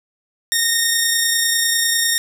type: tone with amplitude modulation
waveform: 10% pulse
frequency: 1845 Hz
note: A#6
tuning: 18 cents flat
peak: -5 dBFS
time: 0.52-2.18 s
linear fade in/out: 0 ms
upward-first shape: sine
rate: 30 Hz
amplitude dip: 25%
effects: none